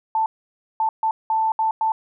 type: tone bursts at uneven times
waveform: sine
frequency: 884 Hz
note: A5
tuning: 8 cents sharp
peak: -17 dBFS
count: 6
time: 0.15-0.26 / 0.8-0.89 / 1.03-1.11 / 1.3-1.52 / 1.59-1.71 / 1.81-1.92 s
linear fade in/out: 2 ms
effects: none